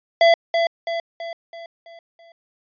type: tone with echo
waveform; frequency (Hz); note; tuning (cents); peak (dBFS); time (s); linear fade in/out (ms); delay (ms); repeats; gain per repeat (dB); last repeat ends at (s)
square; 672; E5; +33; -11; 0.21-0.34; 2; 330; 6; -6; 2.32
effects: resampled to 11025 Hz